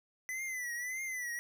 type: tone with vibrato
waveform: square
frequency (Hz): 2000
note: B6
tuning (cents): +21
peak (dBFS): -37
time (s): 0.29-1.39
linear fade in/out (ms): 0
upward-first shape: triangle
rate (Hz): 1.7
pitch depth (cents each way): 110
effects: none